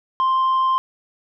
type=tone with tanh clipping; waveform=sine; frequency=1048 Hz; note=C6; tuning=2 cents sharp; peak=-16 dBFS; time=0.2-0.78 s; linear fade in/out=0 ms; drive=2 dB; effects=none